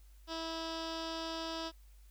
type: tone with low-pass filter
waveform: 15% pulse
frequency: 326.2 Hz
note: E4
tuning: 18 cents flat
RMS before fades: -40 dBFS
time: 0.27-1.72 s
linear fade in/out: 50 ms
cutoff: 4600 Hz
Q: 5.1
effects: added 50 Hz sine -55 dBFS peak until 2.1 s + white hiss -70 dBFS RMS until 2.1 s